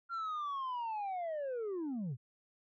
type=linear sweep; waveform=sine; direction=down; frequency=1390 to 110 Hz; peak=-33 dBFS; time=0.09-2.17 s; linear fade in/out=50 ms; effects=tanh soft clip ceiling -35 dBFS